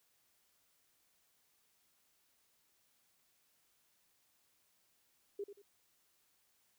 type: tone with echo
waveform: sine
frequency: 403.8 Hz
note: G#4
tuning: 49 cents flat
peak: -38 dBFS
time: 5.39-5.44 s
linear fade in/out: 5 ms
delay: 90 ms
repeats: 2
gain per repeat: -10 dB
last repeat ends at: 5.62 s
effects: white hiss -75 dBFS RMS until 6.78 s